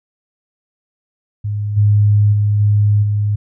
sine tone with level steps, 103.83 Hz, G#2, in tune, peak -17 / -8 / -11 / -9 / -13 dBFS, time 1.44-3.36 s, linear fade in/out 10 ms, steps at 1.76 / 2.32 / 2.59 / 3.02 s, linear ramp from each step 20 ms, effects none

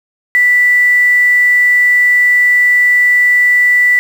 sine tone with quantisation, 1970 Hz, B6, 5 cents flat, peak -6 dBFS, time 0.35-3.99 s, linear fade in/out 0 ms, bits 5, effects none

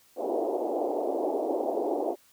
pink band-pass noise, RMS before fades -29 dBFS, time 0.16-2.16 s, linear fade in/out 50 ms, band 300 to 790 Hz, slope 48 dB/octave, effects white hiss -61 dBFS RMS until 2.32 s

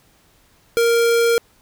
square tone, 466.2 Hz, A#4, in tune, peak -14 dBFS, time 0.77-1.38 s, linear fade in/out 0 ms, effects pink hiss -56 dBFS RMS until 1.61 s

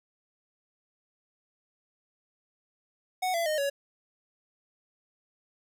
square tone with pitch steps, 740 / 674.7 / 615.1 / 560.8 Hz, F#5 / E5 / D#5 / C#5, 0 / +40 / -20 / +20 cents, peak -27 dBFS, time 3.22-3.7 s, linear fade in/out 10 ms, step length 120 ms, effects none

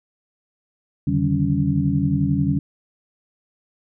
sine tone cluster, 84.5 / 142.4 / 153.6 / 193 / 279.4 Hz, E2 / C#3 / D#3 / G3 / C#4, +43 / +47 / -22 / -27 / +14 cents, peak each -28 / -22 / -23 / -23 / -23 dBFS, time 1.07-2.59 s, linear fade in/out 5 ms, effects none

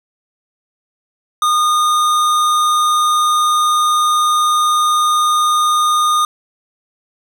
sine tone with hard clipping, 1224 Hz, D#6, 29 cents flat, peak -13 dBFS, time 1.42-6.25 s, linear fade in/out 2 ms, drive 16 dB, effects none

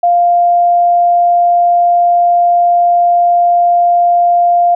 sine tone, 698.5 Hz, F5, in tune, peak -6 dBFS, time 0.03-4.75 s, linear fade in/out 5 ms, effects none

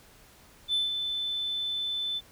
sine tone with ADSR envelope, 3520 Hz, A7, in tune, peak -21 dBFS, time 0.68-2.21 s, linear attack 58 ms, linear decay 160 ms, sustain -7 dB, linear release 38 ms, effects tanh soft clip ceiling -22 dBFS + pink hiss -56 dBFS RMS until 2.31 s

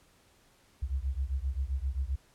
sine beating tone pair, 63.6 / 71.2 Hz, C2 / C#2, -48 / +47 cents, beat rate 7.6 Hz, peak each -32 / -33 dBFS, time 0.82-2.16 s, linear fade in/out 10 ms, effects pink hiss -64 dBFS RMS until 2.34 s + low-pass 12000 Hz 12 dB/octave

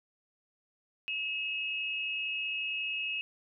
sine tone pair together, 2583 / 2848 Hz, E7 / F7, -36 / +33 cents, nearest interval major second, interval 169 cents, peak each -33 / -37 dBFS, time 1.08-3.21 s, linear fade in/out 0 ms, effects none

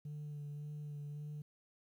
sine tone with vibrato, 147.5 Hz, D3, 8 cents sharp, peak -40 dBFS, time 0.05-1.42 s, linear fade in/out 5 ms, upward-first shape sine, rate 1.8 Hz, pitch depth 22 cents each way, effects tanh soft clip ceiling -41 dBFS + 12-bit

